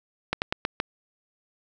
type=slowing click train; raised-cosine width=0.3 ms; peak=-8 dBFS; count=5; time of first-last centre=0.33-0.801 s; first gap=89 ms; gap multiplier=1.19; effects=none